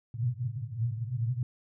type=band-pass noise; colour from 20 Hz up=pink; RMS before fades=-32 dBFS; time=0.14-1.43 s; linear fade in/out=2 ms; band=110 to 130 Hz; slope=96 dB/octave; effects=none